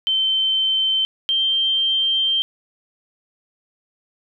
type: tone pair in turn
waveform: sine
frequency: 3096 / 3148 Hz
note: G7 / G7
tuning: -22 / +7 cents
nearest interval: unison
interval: 29 cents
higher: second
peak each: -16 dBFS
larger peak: neither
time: 0.07-1.05 / 1.29-2.42 s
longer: second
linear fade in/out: 0 ms
effects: none